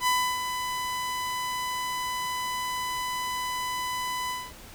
sawtooth tone with ADSR envelope, 1000 Hz, B5, 21 cents sharp, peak -17 dBFS, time 0-4.53 s, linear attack 69 ms, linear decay 310 ms, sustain -8 dB, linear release 230 ms, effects pink hiss -47 dBFS RMS until 4.74 s

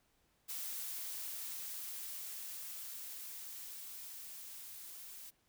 blue noise with level ramp, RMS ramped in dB -42 to -51 dBFS, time 0.48-5.31 s, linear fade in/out 20 ms, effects pink hiss -75 dBFS RMS until 5.48 s

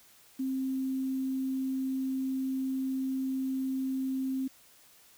sine tone with quantisation, 264 Hz, C4, 16 cents sharp, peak -29 dBFS, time 0.39-4.48 s, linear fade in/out 10 ms, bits 9, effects white hiss -59 dBFS RMS until 5.17 s

